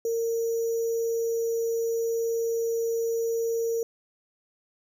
sine tone with sample-and-hold, 459.6 Hz, A#4, 25 cents flat, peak -24 dBFS, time 0.05-3.83 s, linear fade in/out 2 ms, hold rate 6300 Hz, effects none

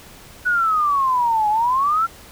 sine exponential two-way sweep, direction down then up, 1490 to 830.6 to 1379 Hz, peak -15 dBFS, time 0.45-2.07 s, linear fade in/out 20 ms, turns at 1.49 s, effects pink hiss -43 dBFS RMS until 2.31 s

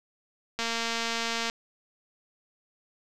click train, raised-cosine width 0.2 ms, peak -13 dBFS, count 210, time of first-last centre 0.59-1.499 s, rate 230 Hz, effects none

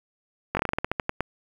slowing click train, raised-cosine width 0.5 ms, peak -9 dBFS, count 13, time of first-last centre 0.55-1.206 s, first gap 20 ms, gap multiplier 1.17, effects 7-bit

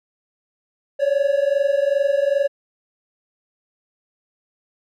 triangle tone pair together, 550.5 / 573 Hz, C#5 / D5, -12 / -43 cents, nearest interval minor second, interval 69 cents, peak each -17 dBFS, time 0.99-2.48 s, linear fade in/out 20 ms, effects none

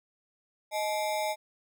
square ring-modulated tone, 740 Hz, F#5, in tune, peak -26 dBFS, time 0.71-1.36 s, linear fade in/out 50 ms, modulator 115 Hz, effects none

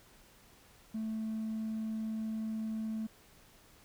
triangle tone, 220 Hz, A3, in tune, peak -31 dBFS, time 0.94-3.07 s, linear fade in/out 10 ms, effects tanh soft clip ceiling -30 dBFS + pink hiss -61 dBFS RMS until 3.84 s

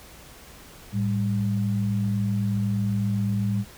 sine tone pair together, 110 / 198.05 Hz, A2 / G3, 0 / +18 cents, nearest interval minor seventh, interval 1018 cents, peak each -24 / -25 dBFS, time 0.92-3.65 s, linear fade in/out 50 ms, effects added 60 Hz sine -53 dBFS peak until 3.77 s + pink hiss -47 dBFS RMS until 3.77 s

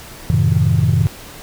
sine chord, F# diminished seventh, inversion none, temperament just, 92.5 / 111 / 133.2 / 159.84 Hz, F#2 / A2 / C3 / Eb3, 0 / +16 / +31 / +47 cents, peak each -16 dBFS, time 0.3-1.07 s, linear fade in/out 0 ms, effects tanh soft clip ceiling -4 dBFS + pink hiss -36 dBFS RMS until 1.42 s

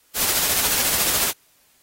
white noise with tremolo, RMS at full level -19 dBFS, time 0.14-1.33 s, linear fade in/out 50 ms, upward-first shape sine, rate 14 Hz, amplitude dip 35%, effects white hiss -59 dBFS RMS until 1.82 s + AAC 48 kbps

